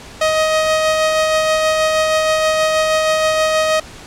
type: tone with tremolo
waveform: sawtooth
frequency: 628 Hz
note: D#5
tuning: 16 cents sharp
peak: -8 dBFS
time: 0.21-3.8 s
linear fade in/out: 5 ms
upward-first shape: sine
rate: 6.3 Hz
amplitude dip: 25%
effects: pink hiss -36 dBFS RMS until 4.06 s + low-pass 8000 Hz 12 dB/octave